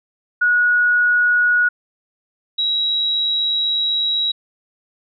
sine tone pair in turn, 1457 / 3864 Hz, F#6 / B7, -27 / -39 cents, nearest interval octave + perfect fourth, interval 1688 cents, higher second, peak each -12 / -16 dBFS, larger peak first, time 0.41-1.69 / 2.58-4.32 s, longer second, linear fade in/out 10 ms, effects none

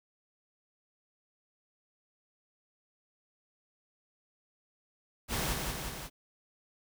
pink noise with echo, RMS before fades -33 dBFS, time 5.28-5.56 s, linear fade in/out 50 ms, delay 180 ms, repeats 3, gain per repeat -3 dB, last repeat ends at 6.1 s, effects none

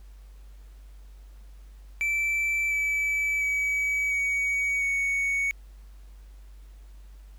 triangle tone with pitch steps, 2328 / 2303 / 2277 / 2253 / 2228 Hz, D7 / D7 / C#7 / C#7 / C#7, -16 / -34 / +46 / +28 / +8 cents, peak -22 dBFS, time 2.01-5.51 s, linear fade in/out 0 ms, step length 700 ms, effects added 49 Hz sine -44 dBFS peak until 7.38 s + pink hiss -63 dBFS RMS until 7.38 s

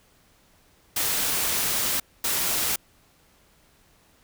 white noise bursts at uneven times, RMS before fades -25 dBFS, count 2, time 0.96-2 / 2.24-2.76 s, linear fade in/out 5 ms, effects pink hiss -60 dBFS RMS until 4.23 s

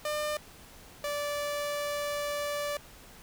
sawtooth tone pair in turn, 600 / 582.6 Hz, D5 / D5, +37 / -14 cents, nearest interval minor second, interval 51 cents, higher first, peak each -26 / -27 dBFS, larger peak first, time 0.05-0.37 / 1.04-2.77 s, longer second, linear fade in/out 2 ms, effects pink hiss -52 dBFS RMS until 3.22 s

